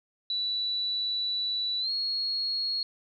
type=tone with pitch glide; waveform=sine; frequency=3951 to 4309 Hz; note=B7 to C#8; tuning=0 to -50 cents; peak=-27 dBFS; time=0.3-2.83 s; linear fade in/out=2 ms; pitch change=+150 cents; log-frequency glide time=1.8-1.91 s; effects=none